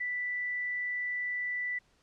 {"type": "tone", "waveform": "sine", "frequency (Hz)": 1975.5, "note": "B6", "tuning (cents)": 0, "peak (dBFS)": -31, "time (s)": [0, 1.79], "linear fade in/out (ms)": 10, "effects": ["pink hiss -68 dBFS RMS until 2.02 s", "low-pass 7000 Hz 12 dB/octave"]}